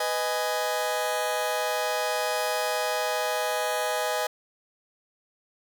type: chord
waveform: sawtooth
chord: G# minor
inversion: first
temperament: just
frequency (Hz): 498.4 / 623 / 830.6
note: B4 / D#5 / G#5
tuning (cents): +16 / +2 / 0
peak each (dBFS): -27 / -25 / -26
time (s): 0-4.27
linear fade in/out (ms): 5
effects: none